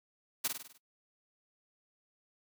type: noise with echo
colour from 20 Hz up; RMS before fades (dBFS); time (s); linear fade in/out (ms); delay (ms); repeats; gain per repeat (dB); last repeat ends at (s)
white; -31; 0.44-0.48; 10; 50; 6; -5; 0.78
effects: noise-tail reverb RT60 0.1 s tail -22 dB re dry + high-pass 150 Hz 12 dB/octave